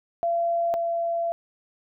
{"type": "tone pair in turn", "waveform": "sine", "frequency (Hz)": [681, 677.5], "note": ["F5", "E5"], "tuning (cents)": [-44, 47], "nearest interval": "unison", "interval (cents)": 9, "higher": "first", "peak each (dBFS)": [-21, -23], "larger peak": "first", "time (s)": [[0.23, 0.74], [0.74, 1.32]], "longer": "second", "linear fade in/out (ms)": 0, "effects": []}